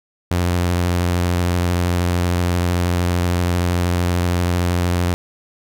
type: tone with vibrato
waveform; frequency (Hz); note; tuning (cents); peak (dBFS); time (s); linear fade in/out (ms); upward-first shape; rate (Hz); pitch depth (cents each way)
sawtooth; 88.1; F2; +16; -12; 0.31-5.14; 0; square; 13; 17
effects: none